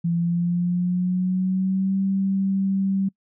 sine tone with pitch glide, 169.7 to 193.81 Hz, F3 to G3, -49 to -19 cents, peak -19 dBFS, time 0.04-3.09 s, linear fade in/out 10 ms, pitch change +230 cents, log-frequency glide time 0.14-2 s, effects noise-tail reverb RT60 0.1 s tail -26 dB re dry

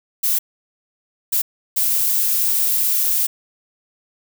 violet noise bursts at uneven times, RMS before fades -18 dBFS, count 3, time 0.23-0.39 / 1.32-1.42 / 1.76-3.27 s, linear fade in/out 10 ms, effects none

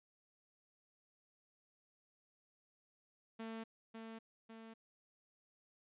sawtooth tone with echo, 224.7 Hz, A3, 37 cents sharp, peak -40 dBFS, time 3.39-3.64 s, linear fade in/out 10 ms, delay 550 ms, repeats 2, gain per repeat -4 dB, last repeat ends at 4.74 s, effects resampled to 8000 Hz

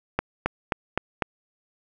accelerating click train, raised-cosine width 0.5 ms, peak -7 dBFS, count 5, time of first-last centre 0.19-1.222 s, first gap 270 ms, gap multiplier 0.97, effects none

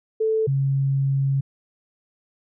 sine tone pair in turn, 440 / 136.84 Hz, A4 / C#3, 0 / -22 cents, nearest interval octave + minor sixth, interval 2022 cents, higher first, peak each -18 dBFS, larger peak neither, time 0.2-0.47 / 0.47-1.41 s, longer second, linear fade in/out 10 ms, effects none

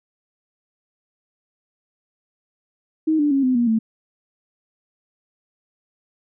sine tone with pitch steps, 314.9 / 293.8 / 274.1 / 255.8 / 238.6 / 222.7 Hz, D#4 / D4 / C#4 / C4 / A#3 / A3, +21 / +1 / -19 / -39 / +41 / +21 cents, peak -15 dBFS, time 3.07-3.79 s, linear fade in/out 10 ms, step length 120 ms, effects none

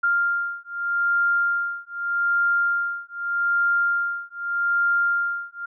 sine beating tone pair, 1396.9 / 1397.72 Hz, F6 / F6, 0 / +1 cents, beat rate 0.82 Hz, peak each -23 dBFS, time 0.03-5.66 s, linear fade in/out 10 ms, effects none

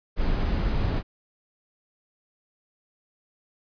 brown noise, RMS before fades -24 dBFS, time 0.16-1.03 s, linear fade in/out 50 ms, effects resampled to 11025 Hz

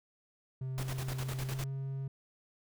triangle tone with pitch glide, 130.81 to 135.34 Hz, C3 to C#3, 0 to -41 cents, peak -33 dBFS, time 0.61-2.08 s, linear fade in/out 5 ms, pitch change +59 cents, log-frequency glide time 1.47-1.68 s
pink noise with tremolo, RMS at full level -41 dBFS, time 0.78-1.64 s, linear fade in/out 0 ms, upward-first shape square, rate 9.9 Hz, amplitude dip 70%
effects none

